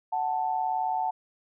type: tone pair together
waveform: sine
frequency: 743.5 / 882 Hz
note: F#5 / A5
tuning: +8 / +4 cents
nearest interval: minor third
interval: 296 cents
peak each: -28 dBFS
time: 0.12-1.11 s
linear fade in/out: 10 ms
effects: none